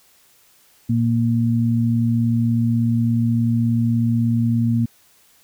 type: tone pair together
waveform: sine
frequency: 116.55 / 233.1 Hz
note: A#2 / A#3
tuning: 0 / 0 cents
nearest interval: octave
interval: 1200 cents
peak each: -18 dBFS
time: 0.89-4.86 s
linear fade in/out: 10 ms
effects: white hiss -55 dBFS RMS until 5.43 s